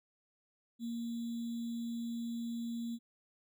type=tone with sample-and-hold; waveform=sine; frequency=233.1 Hz; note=A#3; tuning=in tune; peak=-36 dBFS; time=0.79-2.99 s; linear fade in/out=50 ms; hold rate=3675 Hz; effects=none

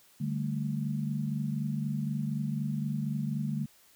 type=chord; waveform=sine; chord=D suspended fourth; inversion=none; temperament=equal; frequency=146.83 / 196 / 220 Hz; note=D3 / G3 / A3; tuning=0 / 0 / 0 cents; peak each=-32 / -36 / -34 dBFS; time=0.2-3.66 s; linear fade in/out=10 ms; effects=white hiss -61 dBFS RMS until 3.95 s

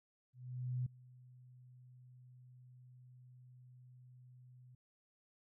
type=tone with ADSR envelope; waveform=sine; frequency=125.5 Hz; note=B2; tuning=28 cents sharp; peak=-34 dBFS; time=0.33-4.75 s; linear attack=530 ms; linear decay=5 ms; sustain=-23 dB; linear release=4 ms; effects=none

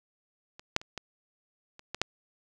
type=clicks; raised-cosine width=0.2 ms; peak=-28 / -6 / -28 / -19 / -30 / -17 / -8 dBFS; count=7; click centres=0.595 / 0.764 / 0.815 / 0.977 / 1.794 / 1.946 / 2.016 s; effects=none

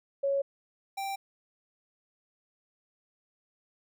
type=tone pair in turn; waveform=sine / square; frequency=554.4 / 784 Hz; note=C#5 / G5; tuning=0 / 0 cents; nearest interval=tritone; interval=600 cents; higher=second; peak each=-25 / -33 dBFS; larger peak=first; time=0.23-0.42 / 0.97-1.16 s; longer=neither; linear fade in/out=10 ms; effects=none

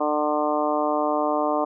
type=harmonic tone; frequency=150 Hz; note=D3; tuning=37 cents sharp; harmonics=2 / 3 / 4 / 5 / 6 / 7 / 8; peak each=-27 / -30 / -25 / -27 / -31 / -28 / -32 dBFS; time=0-1.65 s; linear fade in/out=10 ms; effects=none

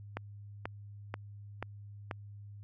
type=click train; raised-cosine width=0.5 ms; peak=-21 dBFS; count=5; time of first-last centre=0.17-2.112 s; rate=2.06 Hz; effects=added 102 Hz sine -46 dBFS peak until 2.63 s

